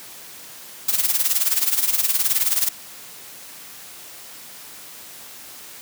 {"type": "noise with tremolo", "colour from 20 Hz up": "blue", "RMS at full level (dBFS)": -17, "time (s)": [0.88, 2.69], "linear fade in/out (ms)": 5, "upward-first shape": "sine", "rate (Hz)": 19, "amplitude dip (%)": 75, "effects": ["white hiss -40 dBFS RMS until 5.81 s", "high-pass 100 Hz 12 dB/octave"]}